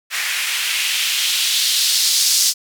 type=noise with band-pass filter sweep; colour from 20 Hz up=blue; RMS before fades=-18 dBFS; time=0.1-2.54 s; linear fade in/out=50 ms; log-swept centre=1900 to 5300 Hz; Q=1.9; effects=none